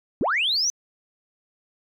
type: linear sweep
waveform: sine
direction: up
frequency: 165.5 to 6140 Hz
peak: -19 dBFS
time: 0.21-0.7 s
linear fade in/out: 0 ms
effects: tanh soft clip ceiling -15 dBFS